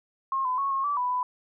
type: tone with pitch steps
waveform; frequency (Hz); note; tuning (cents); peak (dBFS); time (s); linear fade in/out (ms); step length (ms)
sine; 1074 / 1011 / 1103 / 1082 / 1156 / 991 / 997; C6 / B5 / C#6 / C#6 / D6 / B5 / B5; +45 / +40 / -9 / -42 / -28 / +6 / +16; -24; 0.32-1.23; 2; 130
effects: none